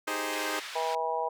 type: chord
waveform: 10% pulse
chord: Ab major seventh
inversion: second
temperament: equal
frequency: 311.1 / 392 / 415.3 / 523.3 Hz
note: Eb4 / G4 / Ab4 / C5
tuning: 0 / 0 / 0 / 0 cents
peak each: -26 / -30 / -28 / -27 dBFS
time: 0.07-0.6 s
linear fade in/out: 10 ms
type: band-pass noise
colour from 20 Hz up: white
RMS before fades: -41 dBFS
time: 0.33-0.95 s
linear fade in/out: 2 ms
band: 1200 to 3600 Hz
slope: 12 dB/octave
type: harmonic tone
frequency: 161.6 Hz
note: E3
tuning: 34 cents flat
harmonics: 3 / 4 / 5 / 6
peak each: -34 / -34 / -33 / -32 dBFS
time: 0.75-1.29 s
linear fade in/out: 10 ms
effects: none